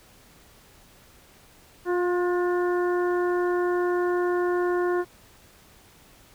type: harmonic tone with a mistuned harmonic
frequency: 354.7 Hz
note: F4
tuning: 27 cents sharp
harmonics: 1 / 2 / 3 / 4 / 5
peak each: -22 / -33 / -33 / -35 / -39 dBFS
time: 1.85-5.05 s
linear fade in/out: 50 ms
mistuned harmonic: 4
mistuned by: +29 cents
effects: pink hiss -54 dBFS RMS until 6.34 s